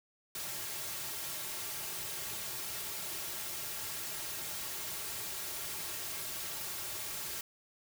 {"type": "noise with comb filter", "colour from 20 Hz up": "white", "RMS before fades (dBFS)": -40, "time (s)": [0.35, 7.41], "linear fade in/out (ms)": 2, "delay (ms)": 4, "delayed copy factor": -0.6, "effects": []}